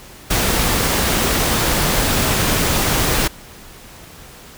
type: noise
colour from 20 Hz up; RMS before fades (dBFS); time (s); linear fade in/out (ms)
pink; -17; 0.3-3.28; 10
effects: pink hiss -40 dBFS RMS until 4.57 s